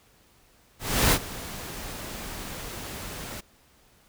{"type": "noise with ADSR envelope", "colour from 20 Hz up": "pink", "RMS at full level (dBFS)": -19, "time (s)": [0.79, 3.41], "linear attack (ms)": 330, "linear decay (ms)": 63, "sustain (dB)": -18, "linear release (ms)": 14, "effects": ["pink hiss -60 dBFS RMS until 4.08 s"]}